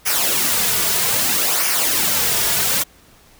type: noise with flanger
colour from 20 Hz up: white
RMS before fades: -18 dBFS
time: 0.05-2.84 s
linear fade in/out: 20 ms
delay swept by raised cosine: 0.25 to 3.85 ms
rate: 0.62 Hz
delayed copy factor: -0.6
effects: pink hiss -50 dBFS RMS until 3.39 s